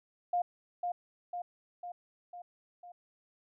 sine tone with echo, 707 Hz, F5, 21 cents sharp, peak -27 dBFS, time 0.33-0.42 s, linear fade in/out 5 ms, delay 500 ms, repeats 5, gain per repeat -4 dB, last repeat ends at 2.92 s, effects none

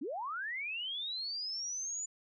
sine linear sweep, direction up, 234 to 7040 Hz, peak -36 dBFS, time 0.01-2.06 s, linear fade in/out 10 ms, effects none

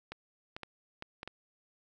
clicks, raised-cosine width 0.3 ms, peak -25 dBFS, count 6, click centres 0.12 / 0.565 / 0.633 / 1.024 / 1.231 / 1.276 s, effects none

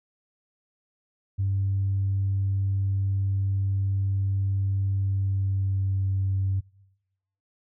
sine tone with pitch glide, 97.7 to 96.35 Hz, G2 to G2, -5 to -29 cents, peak -21 dBFS, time 1.38-6.61 s, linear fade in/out 20 ms, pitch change -24 cents, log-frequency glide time 4.97-6.11 s, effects noise-tail reverb RT60 1.0 s tail -26 dB re dry + tanh soft clip ceiling -18 dBFS

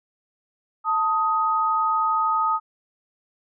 sine tone pair together, 887 / 1254.4 Hz, A5 / D#6, +14 / +14 cents, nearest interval tritone, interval 600 cents, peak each -24 / -20 dBFS, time 0.84-2.6 s, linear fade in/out 50 ms, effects none

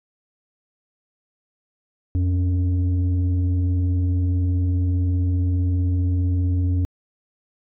sine tone pair together, 87.56 / 278 Hz, F2 / C#4, +5 / +5 cents, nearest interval octave + minor sixth, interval 2000 cents, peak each -16 / -26 dBFS, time 2.15-6.85 s, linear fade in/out 0 ms, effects tanh soft clip ceiling -14 dBFS

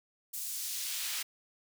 pink noise with high-pass filter sweep, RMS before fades -37 dBFS, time 0.33-1.23 s, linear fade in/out 10 ms, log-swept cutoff 8300 to 2200 Hz, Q 0.75, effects none

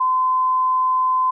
sine tone, 1026 Hz, C6, 34 cents flat, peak -15 dBFS, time 0-1.31 s, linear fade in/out 10 ms, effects none

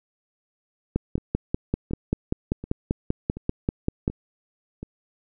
two click trains, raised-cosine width 3 ms, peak -21 / -9 dBFS, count 6 / 17, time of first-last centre 1.18-4.83 / 0.96-4.079 s, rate 1.37 / 5.13 Hz, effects none

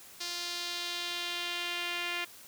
sawtooth tone with band-pass filter sweep, 349.2 Hz, F4, in tune, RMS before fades -36 dBFS, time 0.2-2.25 s, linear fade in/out 10 ms, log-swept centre 4800 to 2500 Hz, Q 2.1, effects white hiss -52 dBFS RMS until 2.47 s + high-pass 60 Hz 12 dB/octave

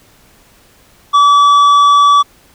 sine tone with tanh clipping, 1149 Hz, D6, 38 cents flat, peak -6 dBFS, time 1.13-2.23 s, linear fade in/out 20 ms, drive 8 dB, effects pink hiss -47 dBFS RMS until 2.54 s

